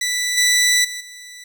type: tone with level steps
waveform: 15% pulse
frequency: 1975.5 Hz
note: B6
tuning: in tune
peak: -13 / -7 / -21 / -30 dBFS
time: 0.01-1.44 s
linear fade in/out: 5 ms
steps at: 0.37 / 0.84 / 1 s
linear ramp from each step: 10 ms
effects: none